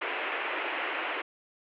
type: band-pass noise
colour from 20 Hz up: white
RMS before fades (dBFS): -33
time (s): 0.01-1.22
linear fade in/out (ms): 10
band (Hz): 310 to 2800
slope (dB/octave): 48
effects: none